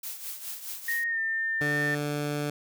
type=noise with tremolo; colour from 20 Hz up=blue; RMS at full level=-35 dBFS; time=0.03-1.04 s; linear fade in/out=5 ms; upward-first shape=triangle; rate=4.8 Hz; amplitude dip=70%
type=tone with pitch glide; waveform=sine; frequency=1861 to 1800.7 Hz; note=A#6 to A6; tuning=-3 to +40 cents; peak=-26 dBFS; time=0.88-1.95 s; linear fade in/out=5 ms; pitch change=-57 cents; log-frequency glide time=1.07-1.19 s
type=tone; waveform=15% pulse; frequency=146.83 Hz; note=D3; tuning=in tune; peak=-22 dBFS; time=1.61-2.5 s; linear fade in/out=2 ms
effects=none